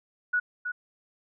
sine tone with echo, 1466 Hz, F#6, 16 cents flat, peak -22 dBFS, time 0.33-0.4 s, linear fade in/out 10 ms, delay 320 ms, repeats 1, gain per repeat -7 dB, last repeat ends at 0.72 s, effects none

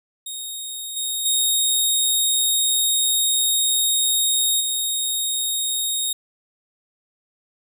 15% pulse tone with level steps, 3729 Hz, A#7, in tune, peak -22 / -16 / -10 / -14 dBFS, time 0.26-6.13 s, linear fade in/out 5 ms, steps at 0.96 / 1.25 / 4.6 s, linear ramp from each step 10 ms, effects none

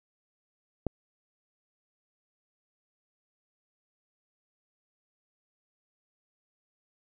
click, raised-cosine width 2 ms, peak -15 dBFS, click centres 0.867 s, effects none

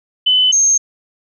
sine tone pair in turn, 3018 / 6409 Hz, F#7 / G8, +34 / +37 cents, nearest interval octave + minor second, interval 1303 cents, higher second, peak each -9 dBFS, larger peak neither, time 0.26-0.52 / 0.52-0.78 s, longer neither, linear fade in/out 10 ms, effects none

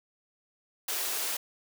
white high-pass noise, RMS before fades -32 dBFS, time 0.88-1.37 s, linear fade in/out 5 ms, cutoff 340 Hz, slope 24 dB/octave, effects none

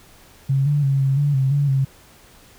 sine tone with pitch steps, 136 / 146 / 137 / 135.4 / 144.4 / 133.4 / 142.9 / 134.9 Hz, C#3 / D3 / C#3 / C#3 / D3 / C3 / D3 / C#3, -33 / -10 / -20 / -40 / -29 / +34 / -47 / -47 cents, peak -15 dBFS, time 0.49-1.85 s, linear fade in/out 10 ms, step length 170 ms, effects pink hiss -49 dBFS RMS until 2.58 s

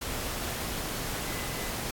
sine tone in noise, 2013 Hz, B6, 33 cents sharp, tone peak -44 dBFS, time 1.24-1.7 s, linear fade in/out 10 ms, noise pink, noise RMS -34 dBFS, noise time 0.01-1.91 s, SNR -13 dB, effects AAC 64 kbps

